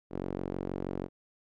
sawtooth tone with band-pass filter, 46.25 Hz, F#1, in tune, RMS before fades -36 dBFS, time 0.1-1.09 s, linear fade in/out 50 ms, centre 360 Hz, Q 1.3, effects none

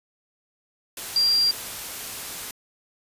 sine tone in noise, 4755 Hz, D8, 21 cents sharp, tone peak -17 dBFS, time 1.16-1.51 s, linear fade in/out 2 ms, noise white, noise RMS -34 dBFS, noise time 0.97-2.51 s, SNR +14 dB, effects resampled to 32000 Hz

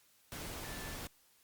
sine tone in noise, 1752 Hz, A6, 8 cents flat, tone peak -52 dBFS, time 0.64-0.95 s, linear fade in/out 0 ms, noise pink, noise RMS -44 dBFS, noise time 0.32-1.07 s, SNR -11 dB, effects white hiss -68 dBFS RMS until 1.43 s + Opus 48 kbps

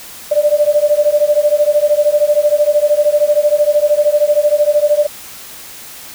sine beating tone pair, 586 / 599 Hz, D5 / D5, -4 / +34 cents, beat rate 13 Hz, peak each -12 dBFS, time 0.31-5.07 s, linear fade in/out 10 ms, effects white hiss -33 dBFS RMS until 6.14 s

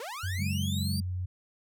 sawtooth linear sweep, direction up, 422.6 to 4776 Hz, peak -33 dBFS, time 0-1 s, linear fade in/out 2 ms
sine tone with pitch glide, 92.5 to 90.96 Hz, F#2 to F#2, 0 to -29 cents, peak -30 dBFS, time 0.23-1.26 s, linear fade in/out 10 ms, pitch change -29 cents, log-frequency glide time 0.41-1.01 s
sine chord, C# suspended fourth, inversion none, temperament equal, 138.59 / 185 / 207.7 Hz, C#3 / F#3 / G#3, 0 / 0 / 0 cents, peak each -35 dBFS, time 0.38-1.02 s, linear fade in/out 20 ms
effects none

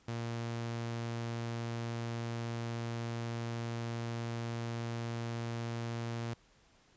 sawtooth tone, 116.54 Hz, A#2, in tune, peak -32 dBFS, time 0.08-6.34 s, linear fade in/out 5 ms, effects pink hiss -66 dBFS RMS until 6.96 s + resampled to 16000 Hz

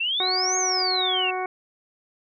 sine exponential two-way sweep, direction up then down, 2637 to 6590 to 2637 Hz, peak -22 dBFS, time 0-1.31 s, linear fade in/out 10 ms, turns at 0.57 s
harmonic tone, 370 Hz, F#4, in tune, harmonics 1 / 2 / 3 / 4 / 5 / 6, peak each -30 / -28 / -33 / -37 / -43 / -35 dBFS, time 0.2-1.46 s, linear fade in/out 2 ms
effects none

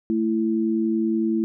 sine tone pair together, 221.7 / 332.2 Hz, A3 / E4, +13 / +13 cents, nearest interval perfect fifth, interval 700 cents, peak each -22 dBFS, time 0.1-1.44 s, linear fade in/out 0 ms, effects none

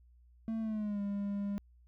triangle tone with pitch glide, 223.6 to 201.5 Hz, A3 to G3, +28 to +48 cents, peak -31 dBFS, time 0.48-1.58 s, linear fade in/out 0 ms, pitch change -180 cents, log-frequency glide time 0.6-1.01 s, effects added 60 Hz sine -59 dBFS peak until 1.87 s

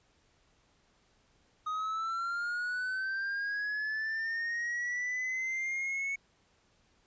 triangle linear sweep, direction up, 1244.5 to 2217 Hz, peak -30 dBFS, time 1.66-6.16 s, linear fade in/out 10 ms, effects pink hiss -69 dBFS RMS until 7.06 s + resampled to 16000 Hz

